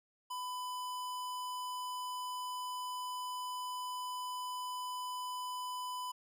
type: tone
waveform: square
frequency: 1000 Hz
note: B5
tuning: 21 cents sharp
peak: -39 dBFS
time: 0.3-6.12 s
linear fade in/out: 10 ms
effects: none